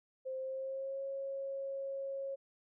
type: tone with pitch glide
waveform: sine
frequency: 523.3 to 545.8 Hz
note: C5 to C#5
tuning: 0 to -27 cents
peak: -37 dBFS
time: 0.25-2.36 s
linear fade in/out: 20 ms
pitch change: +73 cents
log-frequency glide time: 0.37-1.02 s
effects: none